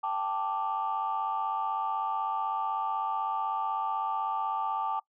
sine chord, G suspended second, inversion none, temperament equal, 784 / 880 / 1174.7 Hz, G5 / A5 / D6, 0 / 0 / 0 cents, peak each -33 / -31 / -32 dBFS, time 0.03-5 s, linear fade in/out 10 ms, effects noise-tail reverb RT60 0.1 s tail -22 dB re dry + tanh soft clip ceiling -21 dBFS

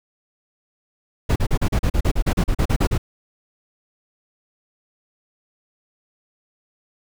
brown noise bursts, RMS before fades -17 dBFS, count 16, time 1.29-2.98 s, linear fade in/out 10 ms, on 70 ms, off 38 ms, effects none

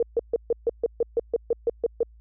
sine tone bursts, 466.2 Hz, A#4, in tune, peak -18 dBFS, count 13, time 0-2.031 s, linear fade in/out 2 ms, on 27 ms, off 140 ms, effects added 56 Hz sine -48 dBFS peak until 2.2 s

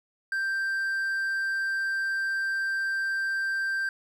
triangle tone, 1573 Hz, G6, 6 cents sharp, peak -24 dBFS, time 0.32-3.89 s, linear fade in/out 2 ms, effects none

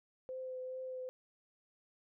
sine tone with vibrato, 514 Hz, C5, 31 cents flat, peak -40 dBFS, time 0.29-1.09 s, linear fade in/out 0 ms, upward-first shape triangle, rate 2.4 Hz, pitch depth 16 cents each way, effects none

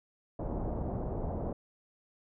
pink low-pass noise, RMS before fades -35 dBFS, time 0.39-1.53 s, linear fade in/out 5 ms, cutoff 770 Hz, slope 24 dB/octave, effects none

